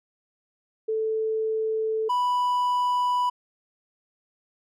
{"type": "tone pair in turn", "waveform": ["sine", "triangle"], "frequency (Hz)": [439.7, 987.1], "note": ["A4", "B5"], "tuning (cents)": [-1, -1], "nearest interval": "octave + major second", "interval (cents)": 1400, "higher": "second", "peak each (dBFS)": [-23, -19], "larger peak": "second", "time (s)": [[0.88, 2.09], [2.09, 3.3]], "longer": "neither", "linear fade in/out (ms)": 10, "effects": []}